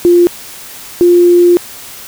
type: tone pair in turn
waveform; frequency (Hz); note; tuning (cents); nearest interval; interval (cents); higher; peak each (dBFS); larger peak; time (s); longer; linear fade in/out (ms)
sine; 349.2 / 350.5; F4 / F4; 0 / +6; unison; 6; second; -3; neither; 0.05-0.27 / 1.01-1.57; second; 0
effects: white hiss -30 dBFS RMS until 2.07 s